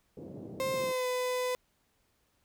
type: band-pass noise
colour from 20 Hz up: pink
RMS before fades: -44 dBFS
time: 0.17-0.92 s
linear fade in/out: 2 ms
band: 120 to 510 Hz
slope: 24 dB/octave
type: tone with pitch glide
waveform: 35% pulse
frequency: 527 to 501.8 Hz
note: C5 to B4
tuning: +12 to +28 cents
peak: -28 dBFS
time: 0.6-1.55 s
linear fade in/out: 0 ms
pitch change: -84 cents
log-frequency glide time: 0.73-1.07 s
effects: pink hiss -73 dBFS RMS until 2.44 s